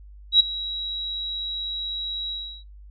sine tone with ADSR envelope, 3868 Hz, B7, 37 cents flat, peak -9 dBFS, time 0.32-2.64 s, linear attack 80 ms, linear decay 10 ms, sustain -18 dB, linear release 340 ms, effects noise-tail reverb RT60 0.2 s tail -26 dB re dry + added 50 Hz sine -42 dBFS peak until 2.9 s

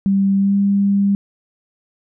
sine tone with pitch glide, 196 to 199.43 Hz, G3 to G3, 0 to +30 cents, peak -12 dBFS, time 0.06-1.15 s, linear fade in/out 0 ms, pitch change +30 cents, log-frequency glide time 0.37-0.55 s, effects none

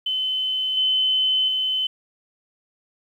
sine tone with level steps, 3046 Hz, F#7, 50 cents sharp, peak -21 / -17 / -20 dBFS, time 0.06-1.87 s, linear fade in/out 5 ms, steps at 0.77 / 1.48 s, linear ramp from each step 2 ms, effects 9-bit

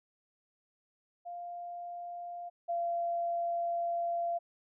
sine tone pair in turn, 698.5 / 686.5 Hz, F5 / F5, 0 / -30 cents, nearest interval unison, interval 30 cents, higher first, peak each -39 / -30 dBFS, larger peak second, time 1.25-2.5 / 2.68-4.39 s, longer second, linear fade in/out 20 ms, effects none

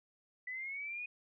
sine linear sweep, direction up, 1975.5 to 2489 Hz, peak -39 dBFS, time 0.47-1.06 s, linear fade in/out 5 ms, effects none

